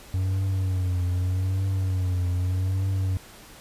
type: tone with vibrato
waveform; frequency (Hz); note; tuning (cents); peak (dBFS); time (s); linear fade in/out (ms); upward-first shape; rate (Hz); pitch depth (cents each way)
triangle; 92.8; F#2; +6; -20; 0.14-3.17; 0; triangle; 0.82; 73
effects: pink hiss -47 dBFS RMS until 3.6 s + resampled to 32000 Hz